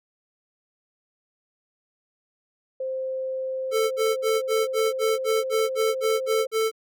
sine tone, 523.3 Hz, C5, in tune, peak -26 dBFS, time 2.8-6.47 s, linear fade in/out 5 ms
square tone bursts, 442.5 Hz, A4, 10 cents sharp, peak -21 dBFS, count 12, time 3.71-6.715 s, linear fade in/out 50 ms, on 200 ms, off 55 ms
effects none

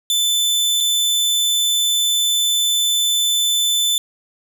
sawtooth tone with dropouts, 3520 Hz, A7, in tune, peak -12 dBFS, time 0.1-3.98 s, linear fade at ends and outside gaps 1 ms, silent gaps 0.804-0.807 s, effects none

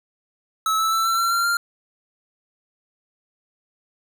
square tone with pitch steps, 1299 / 1314.1 / 1329.4 / 1344.8 / 1360.4 / 1376.2 / 1392.2 Hz, E6 / E6 / E6 / E6 / F6 / F6 / F6, -26 / -6 / +14 / +34 / -46 / -26 / -6 cents, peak -19 dBFS, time 0.66-1.57 s, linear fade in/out 2 ms, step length 130 ms, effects none

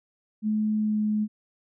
sine tone with pitch glide, 214.3 to 212.5 Hz, A3 to G#3, -45 to +40 cents, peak -22 dBFS, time 0.42-1.28 s, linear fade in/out 50 ms, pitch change -15 cents, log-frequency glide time 0.77-1 s, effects none

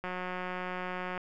click train, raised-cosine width 0.5 ms, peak -22 dBFS, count 208, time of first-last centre 0.04-1.177 s, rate 182 Hz, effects none

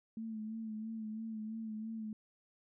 sine tone with vibrato, 220 Hz, A3, in tune, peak -39 dBFS, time 0.17-2.13 s, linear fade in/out 2 ms, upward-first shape sine, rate 3 Hz, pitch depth 40 cents each way, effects none

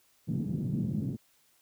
white band-pass noise, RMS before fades -32 dBFS, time 0.27-1.17 s, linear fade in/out 20 ms, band 120 to 220 Hz, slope 24 dB/octave, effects white hiss -67 dBFS RMS until 1.61 s

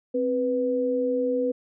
sine tone pair together, 262.1 / 493.9 Hz, C4 / B4, +3 / 0 cents, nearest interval major seventh, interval 1097 cents, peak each -27 / -23 dBFS, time 0.14-1.52 s, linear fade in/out 10 ms, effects none

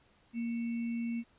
sine tone with sample-and-hold, 233.1 Hz, A#3, in tune, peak -32 dBFS, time 0.33-1.24 s, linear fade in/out 50 ms, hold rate 2450 Hz, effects pink hiss -67 dBFS RMS until 1.38 s + resampled to 8000 Hz

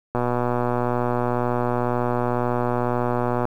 click train, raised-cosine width 1 ms, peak -9 dBFS, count 404, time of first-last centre 0.15-3.453 s, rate 122 Hz, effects 8-bit

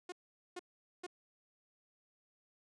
sawtooth tone bursts, 359.4 Hz, F4, 50 cents sharp, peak -38 dBFS, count 3, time 0.09-1.066 s, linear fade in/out 5 ms, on 32 ms, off 440 ms, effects resampled to 22050 Hz

